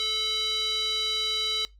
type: tone with band-pass filter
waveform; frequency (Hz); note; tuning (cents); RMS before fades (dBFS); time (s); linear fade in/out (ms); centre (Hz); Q
square; 435.5; A4; -18; -28; 0-1.65; 0; 3700; 6.7
effects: noise-tail reverb RT60 0.2 s tail -20 dB re dry + added 50 Hz sine -51 dBFS peak until 1.79 s